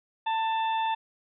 harmonic tone with a mistuned harmonic, 885 Hz, A5, 10 cents sharp, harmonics 1 / 2 / 3 / 4, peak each -25 / -39 / -39 / -39 dBFS, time 0.26-0.95 s, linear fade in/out 10 ms, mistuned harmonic 1, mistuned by +16 cents, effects none

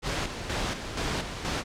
pink noise with tremolo, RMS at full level -29 dBFS, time 0.02-1.64 s, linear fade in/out 50 ms, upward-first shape square, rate 2.1 Hz, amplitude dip 55%, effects low-pass 6000 Hz 12 dB/octave

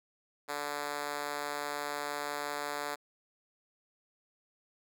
5% pulse tone with high-pass filter, 145.8 Hz, D3, 12 cents flat, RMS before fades -37 dBFS, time 0.48-2.96 s, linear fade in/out 20 ms, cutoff 440 Hz, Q 0.93, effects none

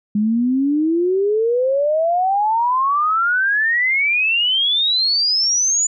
sine exponential sweep, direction up, 204.5 to 7040 Hz, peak -14 dBFS, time 0.15-5.87 s, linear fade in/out 5 ms, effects none

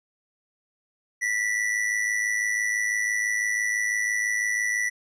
square tone with amplitude modulation, 1963 Hz, B6, 11 cents flat, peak -21 dBFS, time 1.21-4.9 s, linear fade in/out 20 ms, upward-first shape sine, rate 106 Hz, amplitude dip 60%, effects low-pass 9000 Hz 12 dB/octave

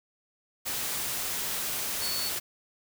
sine tone in noise, 4435 Hz, C#8, in tune, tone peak -32 dBFS, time 2.01-2.3 s, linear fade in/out 20 ms, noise white, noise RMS -32 dBFS, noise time 0.65-2.4 s, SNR -3 dB, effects none

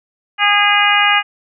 harmonic tone, 410 Hz, G#4, 22 cents flat, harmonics 2 / 3 / 4 / 5 / 6 / 7, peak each -17 / -17 / -17 / -17 / -17 / -17 dBFS, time 0.38-1.23 s, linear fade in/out 50 ms, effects none

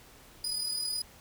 30% pulse tone with amplitude modulation, 4953 Hz, D#8, 9 cents flat, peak -26 dBFS, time 0.44-1.02 s, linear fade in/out 5 ms, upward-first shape sine, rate 38.9 Hz, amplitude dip 50%, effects pink hiss -55 dBFS RMS until 1.2 s

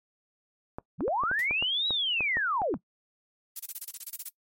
clicks, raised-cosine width 1 ms, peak -21 dBFS, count 12, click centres 0.785 / 1.007 / 1.08 / 1.236 / 1.314 / 1.51 / 1.625 / 1.907 / 2.207 / 2.37 / 2.618 / 2.741 s
sine linear two-way sweep, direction up then down, 110 to 3919 to 110 Hz, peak -25 dBFS, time 0.98-2.78 s, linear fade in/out 50 ms, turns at 1.88 s
white noise with exponential decay, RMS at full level -40 dBFS, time 1.39-1.51 s, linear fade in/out 1 ms, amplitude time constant 26 ms
violet noise bursts, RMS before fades -34 dBFS, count 12, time 3.56-4.289 s, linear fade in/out 5 ms, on 36 ms, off 27 ms
effects noise-tail reverb RT60 0.1 s tail -22 dB re dry + MP3 64 kbps

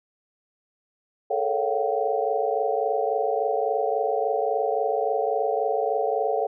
sine tone cluster, 430.1 / 453.7 / 557 / 703 / 769 Hz, A4 / A#4 / C#5 / F5 / G5, -39 / -47 / +8 / +11 / -33 cents, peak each -28 dBFS, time 1.3-6.47 s, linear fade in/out 10 ms, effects none

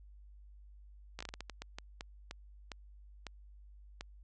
slowing click train, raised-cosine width 0.2 ms, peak -25 dBFS, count 15, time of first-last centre 1.19-4.009 s, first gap 15 ms, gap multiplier 1.35, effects added 50 Hz sine -53 dBFS peak until 4.23 s + resampled to 22050 Hz

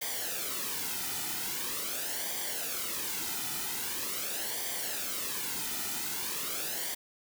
white noise with flanger, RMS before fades -35 dBFS, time 0.01-6.95 s, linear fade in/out 10 ms, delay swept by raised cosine 0.74 to 1.84 ms, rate 0.43 Hz, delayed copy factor -0.65, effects none

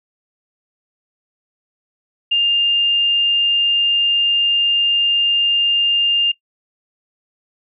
sine tone, 2806 Hz, F7, 8 cents sharp, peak -12 dBFS, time 2.31-6.32 s, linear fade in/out 10 ms, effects noise-tail reverb RT60 0.1 s tail -21 dB re dry

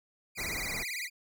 sawtooth tone with vibrato, 2185 Hz, C#7, 26 cents flat, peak -31 dBFS, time 0.35-1.1 s, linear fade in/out 50 ms, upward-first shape sine, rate 18 Hz, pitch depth 210 cents each way
pink band-stop noise, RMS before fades -40 dBFS, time 0.37-0.84 s, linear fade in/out 20 ms, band 2400 to 5100 Hz, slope 96 dB/octave
effects none

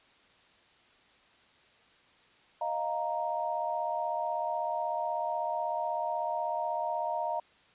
sine chord, Eb suspended second, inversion none, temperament equal, 622.3 / 698.5 / 932.3 Hz, Eb5 / F5 / Bb5, 0 / 0 / 0 cents, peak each -35 / -34 / -33 dBFS, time 2.61-7.4 s, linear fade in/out 5 ms, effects white hiss -62 dBFS RMS until 7.74 s + resampled to 8000 Hz

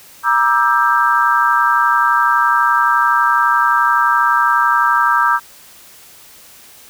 sine chord, E half-diminished seventh, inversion second, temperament just, 949.3 / 1186.7 / 1318.5 / 1582.2 Hz, Bb5 / D6 / E6 / G6, +31 / +18 / 0 / +16 cents, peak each -16 dBFS, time 0.23-5.4 s, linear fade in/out 50 ms, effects white hiss -42 dBFS RMS until 6.89 s

